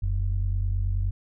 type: tone pair together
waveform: sine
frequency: 43.73 / 93.3 Hz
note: F1 / F#2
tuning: +3 / +15 cents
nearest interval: octave + minor second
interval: 1312 cents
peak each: -24 / -25 dBFS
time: 0.02-1.11 s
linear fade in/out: 10 ms
effects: tanh soft clip ceiling -16 dBFS